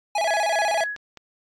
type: tone with vibrato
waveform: square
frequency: 740 Hz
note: F#5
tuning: in tune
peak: -21 dBFS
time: 0.15-0.84 s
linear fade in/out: 5 ms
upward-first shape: square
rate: 16 Hz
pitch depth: 200 cents each way
type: tone with tremolo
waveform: sine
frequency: 1676 Hz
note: G#6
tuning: 15 cents sharp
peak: -25 dBFS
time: 0.27-0.96 s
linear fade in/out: 5 ms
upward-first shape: sine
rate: 3.8 Hz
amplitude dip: 75%
type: clicks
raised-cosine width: 0.2 ms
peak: -23 dBFS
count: 3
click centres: 0.809 / 0.963 / 1.173 s
effects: low-pass 8000 Hz 12 dB/octave + AAC 48 kbps